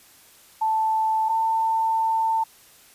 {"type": "tone pair in turn", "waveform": "sine", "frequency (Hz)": [880, 894.9], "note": ["A5", "A5"], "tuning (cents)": [0, 29], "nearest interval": "unison", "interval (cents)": 29, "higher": "second", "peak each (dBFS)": -19, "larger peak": "neither", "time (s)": [[0.61, 1.29], [1.29, 2.44]], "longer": "second", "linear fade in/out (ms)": 10, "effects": ["white hiss -52 dBFS RMS until 2.94 s", "resampled to 32000 Hz"]}